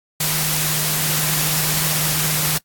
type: tone in noise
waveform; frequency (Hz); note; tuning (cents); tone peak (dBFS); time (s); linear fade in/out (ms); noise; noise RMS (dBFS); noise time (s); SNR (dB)
sine; 154.2; D#3; -15; -25; 0.2-2.58; 5; white; -20; 0.2-2.58; -8
effects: noise-tail reverb RT60 0.1 s tail -21 dB re dry + AAC 64 kbps